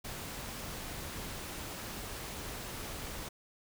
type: noise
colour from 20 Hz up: pink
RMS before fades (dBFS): -42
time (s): 0.04-3.29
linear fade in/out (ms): 10
effects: none